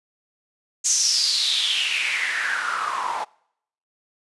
white noise with band-pass filter sweep, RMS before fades -23 dBFS, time 0.84-3.25 s, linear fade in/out 20 ms, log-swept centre 6700 to 840 Hz, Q 6.8, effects noise-tail reverb RT60 0.7 s tail -25 dB re dry + resampled to 24000 Hz

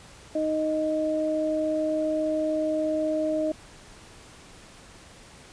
sine tone pair together, 311 / 622 Hz, D#4 / D#5, -1 / -1 cents, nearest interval octave, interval 1200 cents, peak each -27 / -25 dBFS, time 0.35-3.52 s, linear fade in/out 5 ms, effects pink hiss -49 dBFS RMS until 5.52 s + resampled to 22050 Hz

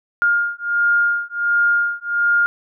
sine beating tone pair, 1412 / 1413.4 Hz, F6 / F6, +19 / +20 cents, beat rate 1.4 Hz, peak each -18 / -18 dBFS, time 0.22-2.46 s, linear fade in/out 0 ms, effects none

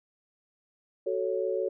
sine chord, F# minor, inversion none, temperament equal with one note detuned, 373.6 / 440 / 554.4 Hz, F#4 / A4 / C#5, +17 / 0 / 0 cents, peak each -31 dBFS, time 1.06-1.69 s, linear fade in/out 10 ms, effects none

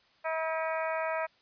harmonic tone with a mistuned harmonic, 321.1 Hz, E4, 45 cents flat, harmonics 2 / 3 / 4 / 5 / 6 / 7 / 8, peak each -32 / -36 / -38 / -40 / -42 / -43 / -44 dBFS, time 0.24-1.27 s, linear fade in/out 20 ms, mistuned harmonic 8, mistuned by -70 cents, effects white hiss -65 dBFS RMS until 1.41 s + resampled to 11025 Hz

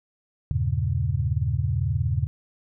sine chord, E diminished seventh, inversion none, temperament equal with one note detuned, 80.62 / 98 / 116.54 / 138.59 Hz, E2 / G2 / Bb2 / Db3, -38 / 0 / 0 / 0 cents, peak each -27 dBFS, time 0.51-2.27 s, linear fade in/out 0 ms, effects none

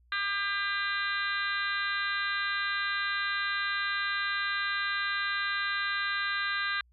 harmonic tone, 400 Hz, G4, 35 cents sharp, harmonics 3 / 4 / 5 / 6 / 7 / 8 / 9 / 10, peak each -35 / -31 / -37 / -41 / -43 / -45 / -41 / -39 dBFS, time 0.12-6.81 s, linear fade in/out 2 ms, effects added 60 Hz sine -60 dBFS peak until 6.92 s

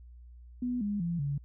sine tone with pitch steps, 246.9 / 205.2 / 170.6 / 141.81 Hz, B3 / G#3 / F3 / C#3, 0 / -21 / -40 / +40 cents, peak -29 dBFS, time 0.62-1.38 s, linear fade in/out 5 ms, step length 190 ms, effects added 60 Hz sine -48 dBFS peak until 1.44 s

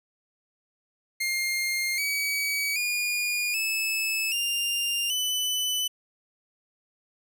sawtooth tone with pitch steps, 2120 / 2272 / 2435 / 2610 / 2797 / 2998 Hz, C7 / C#7 / D#7 / E7 / F7 / F#7, +22 / +42 / -38 / -18 / +2 / +22 cents, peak -22 dBFS, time 1.2-5.88 s, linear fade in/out 10 ms, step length 780 ms, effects none

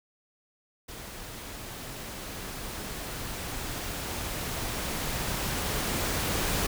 pink noise with level ramp, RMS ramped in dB -42 to -28 dBFS, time 0.88-6.67 s, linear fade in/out 10 ms, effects none

